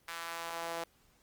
sawtooth tone with high-pass filter sweep, 167.4 Hz, E3, 27 cents sharp, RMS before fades -40 dBFS, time 0.08-0.84 s, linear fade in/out 5 ms, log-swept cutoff 1400 to 590 Hz, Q 1.6, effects pink hiss -68 dBFS RMS until 1.22 s + Opus 24 kbps

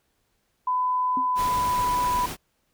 sine tone with pitch glide, 1004 to 990.2 Hz, B5 to B5, +28 to +4 cents, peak -21 dBFS, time 0.67-2.26 s, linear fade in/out 5 ms, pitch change -24 cents, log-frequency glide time 1.26-1.88 s
sine tone with exponential decay, 261.6 Hz, C4, in tune, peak -26 dBFS, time 1.17-1.3 s, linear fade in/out 2 ms, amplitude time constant 27 ms
pink noise, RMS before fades -33 dBFS, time 1.35-2.37 s, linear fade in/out 50 ms
effects pink hiss -71 dBFS RMS until 2.73 s

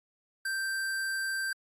square tone, 1568 Hz, G6, in tune, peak -31 dBFS, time 0.45-1.53 s, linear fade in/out 5 ms, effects AAC 48 kbps

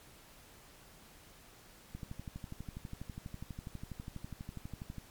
click train, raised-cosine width 5 ms, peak -30 dBFS, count 38, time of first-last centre 1.95-4.983 s, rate 12.2 Hz, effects pink hiss -58 dBFS RMS until 5.1 s + MP3 96 kbps

